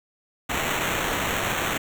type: noise with sample-and-hold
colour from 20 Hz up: white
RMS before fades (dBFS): -26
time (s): 0.49-1.78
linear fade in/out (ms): 10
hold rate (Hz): 4900
effects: none